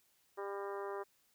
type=harmonic tone with a mistuned harmonic; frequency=199.2 Hz; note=G3; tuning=28 cents sharp; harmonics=2 / 3 / 4 / 5 / 6 / 7 / 8 / 9; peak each=-41 / -48 / -49 / -48 / -49 / -56 / -56 / -58 dBFS; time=0.37-1.04 s; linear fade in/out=20 ms; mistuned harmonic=9; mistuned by=+51 cents; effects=white hiss -73 dBFS RMS until 1.34 s